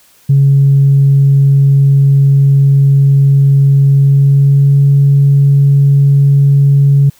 sine tone with pitch glide, 138.59 to 140.04 Hz, C#3 to C#3, 0 to +18 cents, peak -3 dBFS, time 0.29-7.1 s, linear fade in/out 10 ms, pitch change +18 cents, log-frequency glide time 3.98-4.82 s, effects tanh soft clip ceiling 0 dBFS + white hiss -47 dBFS RMS until 7.19 s

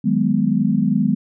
sine chord, G# minor seventh, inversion second, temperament equal, 155.56 / 185 / 207.7 / 246.9 Hz, D#3 / F#3 / G#3 / B3, 0 / 0 / 0 / 0 cents, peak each -23 / -21 / -18 / -20 dBFS, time 0.04-1.15 s, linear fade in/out 10 ms, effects none

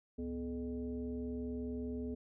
sine tone with frequency modulation, 248.5 Hz, B3, 11 cents sharp, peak -37 dBFS, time 0.18-2.15 s, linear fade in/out 10 ms, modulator 179 Hz, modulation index 1, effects none

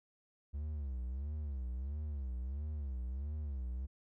triangle tone with vibrato, 68.5 Hz, C#2, 20 cents flat, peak -35 dBFS, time 0.53-3.87 s, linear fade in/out 20 ms, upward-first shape sine, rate 1.5 Hz, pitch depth 190 cents each way, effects none

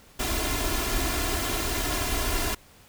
pink noise with comb filter, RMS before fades -27 dBFS, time 0.19-2.55 s, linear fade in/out 10 ms, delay 2.9 ms, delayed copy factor +0.7, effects pink hiss -54 dBFS RMS until 2.88 s

